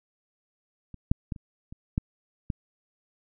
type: clicks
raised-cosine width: 5 ms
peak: -29 / -8 / -18 / -30 / -29 / -12 / -16 dBFS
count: 7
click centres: 0.943 / 1.115 / 1.322 / 1.362 / 1.725 / 1.979 / 2.502 s
effects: none